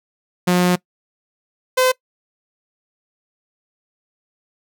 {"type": "tone pair in turn", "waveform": "sawtooth", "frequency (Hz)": [179.1, 512], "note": ["F3", "C5"], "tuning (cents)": [44, -38], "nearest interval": "octave + tritone", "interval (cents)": 1818, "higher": "second", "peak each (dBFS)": -9, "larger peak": "neither", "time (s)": [[0.47, 0.76], [1.77, 1.92]], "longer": "first", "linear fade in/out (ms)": 10, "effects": ["noise-tail reverb RT60 0.1 s tail -22 dB re dry"]}